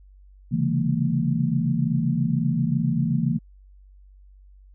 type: tone cluster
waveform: sine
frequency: 133.3 / 140.9 / 166.6 / 205.5 / 229 Hz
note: C3 / C#3 / E3 / G#3 / A#3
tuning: +33 / +29 / +19 / -18 / -31 cents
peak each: -28 / -26 / -24 / -32 / -25 dBFS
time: 0.51-3.39 s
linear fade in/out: 20 ms
effects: added 48 Hz sine -47 dBFS peak until 4.74 s